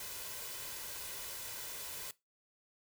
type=noise with comb filter; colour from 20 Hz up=white; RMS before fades=-44 dBFS; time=0-2.11 s; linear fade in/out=2 ms; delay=2 ms; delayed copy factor=+0.5; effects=noise-tail reverb RT60 0.2 s tail -19 dB re dry